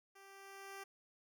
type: tone with level ramp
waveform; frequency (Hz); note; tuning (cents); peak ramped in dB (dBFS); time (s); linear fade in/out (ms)
10% pulse; 392; G4; 0; -50 to -38; 0.15-0.84; 10
effects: none